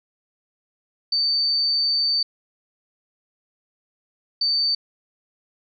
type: tone bursts at uneven times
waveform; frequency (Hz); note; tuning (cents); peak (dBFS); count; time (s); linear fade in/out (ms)
sine; 4574; D8; -47; -18; 2; 1.12-2.23 / 4.41-4.75; 5
effects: none